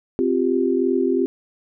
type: chord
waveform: sine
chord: C suspended fourth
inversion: none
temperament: equal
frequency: 261.6 / 349.2 / 392 Hz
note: C4 / F4 / G4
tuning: 0 / 0 / 0 cents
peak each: -21 dBFS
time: 0.19-1.26 s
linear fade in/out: 0 ms
effects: none